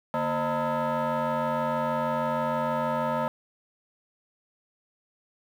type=tone with frequency modulation; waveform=sine; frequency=146.83 Hz; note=D3; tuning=in tune; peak=-22 dBFS; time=0.14-3.28 s; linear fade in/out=0 ms; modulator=380 Hz; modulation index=2.9; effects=tanh soft clip ceiling -23 dBFS + 9-bit